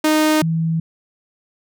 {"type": "tone pair in turn", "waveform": ["sawtooth", "sine"], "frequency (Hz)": [308.9, 163.02], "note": ["D#4", "E3"], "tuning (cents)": [-12, -19], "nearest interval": "major seventh", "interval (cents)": 1107, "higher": "first", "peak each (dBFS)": [-9, -16], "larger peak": "first", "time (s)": [[0.04, 0.42], [0.42, 0.8]], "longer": "neither", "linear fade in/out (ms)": 5, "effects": []}